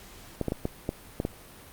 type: clicks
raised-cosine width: 2 ms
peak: -14 dBFS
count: 7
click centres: 0.413 / 0.483 / 0.521 / 0.654 / 0.891 / 1.201 / 1.251 s
effects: pink hiss -49 dBFS RMS until 1.72 s + Opus 48 kbps